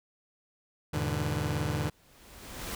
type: chord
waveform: sawtooth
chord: E dominant seventh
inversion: none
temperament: just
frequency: 82.41 / 103.01 / 123.61 / 148.33 Hz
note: E2 / G#2 / B2 / D3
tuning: 0 / -14 / +2 / +18 cents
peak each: -31 / -31 / -32 / -28 dBFS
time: 0.93-1.9 s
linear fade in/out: 10 ms
type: noise with exponential growth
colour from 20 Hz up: pink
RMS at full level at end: -35 dBFS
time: 1.69-2.75 s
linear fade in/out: 2 ms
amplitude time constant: 230 ms
effects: none